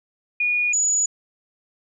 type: tone pair in turn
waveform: sine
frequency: 2448 / 6888 Hz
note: D#7 / A8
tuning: -29 / -38 cents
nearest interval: octave + tritone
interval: 1791 cents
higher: second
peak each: -18 / -17 dBFS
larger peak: second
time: 0.4-0.73 / 0.73-1.06 s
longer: neither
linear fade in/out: 5 ms
effects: none